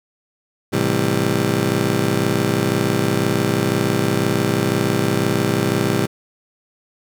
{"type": "chord", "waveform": "20% pulse", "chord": "A minor seventh", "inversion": "none", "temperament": "just", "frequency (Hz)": [110, 132, 165, 198], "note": ["A2", "C3", "E3", "G3"], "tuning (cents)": [0, 16, 2, 18], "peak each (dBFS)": -18, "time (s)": [0.72, 6.07], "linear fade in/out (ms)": 20, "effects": []}